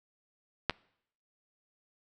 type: clicks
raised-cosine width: 0.3 ms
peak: -9 / -28 dBFS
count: 2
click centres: 0.697 / 0.708 s
effects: noise-tail reverb RT60 0.7 s tail -26 dB re dry